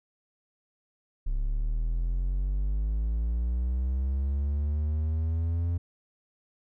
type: linear sweep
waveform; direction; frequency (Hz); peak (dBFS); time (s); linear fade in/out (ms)
triangle; up; 33.13 to 86.7; -23; 1.26-5.78; 10
effects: none